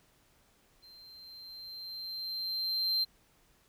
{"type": "tone with level ramp", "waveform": "triangle", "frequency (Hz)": 4139, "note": "C8", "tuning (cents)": -20, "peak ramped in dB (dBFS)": [-52, -25], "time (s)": [0.82, 3.05], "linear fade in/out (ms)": 20, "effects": ["pink hiss -67 dBFS RMS until 3.68 s"]}